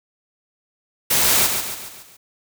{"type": "noise with echo", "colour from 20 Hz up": "white", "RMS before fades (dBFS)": -17, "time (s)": [1.1, 1.47], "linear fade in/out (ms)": 10, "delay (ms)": 140, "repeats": 5, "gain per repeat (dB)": -6, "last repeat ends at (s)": 2.17, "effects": []}